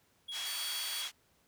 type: tone with tremolo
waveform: triangle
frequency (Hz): 3322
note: G#7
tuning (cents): 0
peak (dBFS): -37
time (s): 0.28-1.08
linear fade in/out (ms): 10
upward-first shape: sine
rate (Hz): 2.9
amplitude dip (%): 25
type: band-pass noise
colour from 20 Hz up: white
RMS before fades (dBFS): -42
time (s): 0.31-1.12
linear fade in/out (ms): 50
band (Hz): 1100 to 5800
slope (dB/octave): 12
type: tone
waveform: 15% pulse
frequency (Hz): 4525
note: C#8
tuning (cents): +35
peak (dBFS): -33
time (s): 0.45-1.03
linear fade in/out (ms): 20
effects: pink hiss -70 dBFS RMS until 1.47 s + high-pass 60 Hz 12 dB/octave